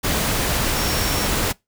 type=tone in noise; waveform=sine; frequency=5500 Hz; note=F8; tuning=27 cents flat; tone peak=-30 dBFS; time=0.75-1.28 s; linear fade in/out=20 ms; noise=pink; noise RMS=-21 dBFS; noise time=0.03-1.53 s; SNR=-12 dB; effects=noise-tail reverb RT60 0.2 s tail -24 dB re dry